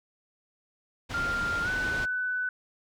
pink low-pass noise, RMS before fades -36 dBFS, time 1.09-2.06 s, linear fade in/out 20 ms, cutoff 4900 Hz, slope 12 dB/octave
sine tone with pitch glide, 1396.9 to 1497.2 Hz, F6 to F#6, 0 to +20 cents, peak -27 dBFS, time 1.14-2.49 s, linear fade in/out 2 ms, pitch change +120 cents, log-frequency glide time 1.63-1.69 s
effects none

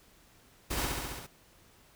pink noise with echo, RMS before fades -34 dBFS, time 0.7-0.86 s, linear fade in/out 10 ms, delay 68 ms, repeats 6, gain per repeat -2 dB, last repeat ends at 1.268 s, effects pink hiss -61 dBFS RMS until 1.95 s

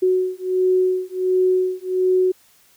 sine beating tone pair, 369.2 / 370.6 Hz, F#4 / F#4, -4 / +3 cents, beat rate 1.4 Hz, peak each -19 dBFS, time 0.02-2.32 s, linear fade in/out 10 ms, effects white hiss -55 dBFS RMS until 2.76 s

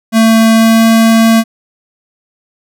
square tone with pitch glide, 224.2 to 225.6 Hz, A3 to A3, +33 to +44 cents, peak -5 dBFS, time 0.12-1.44 s, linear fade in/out 50 ms, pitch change +11 cents, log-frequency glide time 0.53-0.91 s, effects none

